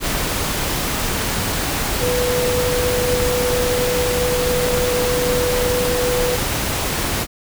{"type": "tone in noise", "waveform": "sine", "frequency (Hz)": 493.9, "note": "B4", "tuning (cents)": 0, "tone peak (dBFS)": -18, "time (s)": [1.99, 6.39], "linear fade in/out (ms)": 50, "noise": "pink", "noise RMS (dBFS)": -21, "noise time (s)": [0, 7.27], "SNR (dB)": 0, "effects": []}